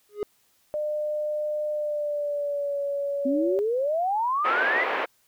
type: tone with exponential growth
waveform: triangle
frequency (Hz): 415.3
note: G#4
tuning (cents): 0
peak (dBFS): -20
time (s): 0.09-0.23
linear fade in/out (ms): 1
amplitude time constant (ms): 30
type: tone with pitch glide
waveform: sine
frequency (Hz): 602 to 564.9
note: D5 to C#5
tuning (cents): +43 to +33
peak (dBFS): -25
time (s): 0.74-3.59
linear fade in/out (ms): 0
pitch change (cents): -110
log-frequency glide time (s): 1.71-2.81
type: exponential sweep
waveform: sine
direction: up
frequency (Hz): 256.6 to 2058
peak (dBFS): -22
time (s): 3.25-4.84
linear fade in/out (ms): 10
type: band-pass noise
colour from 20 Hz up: pink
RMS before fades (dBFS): -27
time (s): 4.44-5.06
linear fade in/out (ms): 20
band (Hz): 420 to 2400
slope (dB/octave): 24
effects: white hiss -65 dBFS RMS until 5.27 s